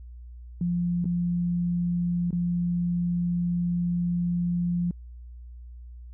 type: tone with dropouts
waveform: sine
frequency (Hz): 174.61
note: F3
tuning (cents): 0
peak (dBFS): -23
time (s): 0.61-4.91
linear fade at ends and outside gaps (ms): 2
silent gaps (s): 1.044-1.054 / 2.307-2.328
effects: added 60 Hz sine -40 dBFS peak until 6.13 s